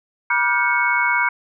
sine tone cluster, 966 / 1176 / 1421 / 1558 / 2210 Hz, B5 / D6 / F6 / G6 / C#7, -39 / +2 / +30 / -11 / -6 cents, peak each -21 / -27 / -23 / -22 / -20 dBFS, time 0.3-1.29 s, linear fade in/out 5 ms, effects none

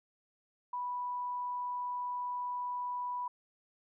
sine tone, 985 Hz, B5, 5 cents flat, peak -34 dBFS, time 0.73-3.28 s, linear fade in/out 5 ms, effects none

